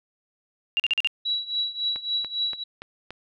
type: tone bursts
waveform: sine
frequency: 2794 Hz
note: F7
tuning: in tune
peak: -19 dBFS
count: 5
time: 0.77-1.073 s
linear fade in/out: 0 ms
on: 27 ms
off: 42 ms
type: tone with tremolo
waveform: sine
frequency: 3908 Hz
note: B7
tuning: 19 cents flat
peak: -21 dBFS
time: 1.25-2.64 s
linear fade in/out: 10 ms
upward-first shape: triangle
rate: 3.6 Hz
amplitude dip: 90%
type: click train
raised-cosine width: 0.3 ms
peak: -21 dBFS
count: 5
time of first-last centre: 1.96-3.106 s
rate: 3.49 Hz
effects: none